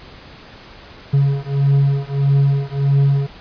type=beating tone pair; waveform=triangle; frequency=138.59 / 140.19 Hz; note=C#3 / C#3; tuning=0 / +20 cents; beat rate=1.6 Hz; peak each=-14 dBFS; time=1.13-3.27 s; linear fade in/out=10 ms; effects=pink hiss -40 dBFS RMS until 3.4 s + resampled to 11025 Hz